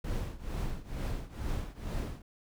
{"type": "noise with tremolo", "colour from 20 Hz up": "brown", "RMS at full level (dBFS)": -32, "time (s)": [0.04, 2.22], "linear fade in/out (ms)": 5, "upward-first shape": "triangle", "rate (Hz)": 2.2, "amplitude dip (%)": 90, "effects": []}